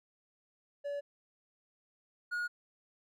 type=tone pair in turn; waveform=triangle; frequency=572 / 1441.3 Hz; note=D5 / F#6; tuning=-46 / -46 cents; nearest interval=octave + major third; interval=1600 cents; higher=second; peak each=-33 / -31 dBFS; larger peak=second; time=0.84-1.01 / 2.31-2.48 s; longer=neither; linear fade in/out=20 ms; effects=none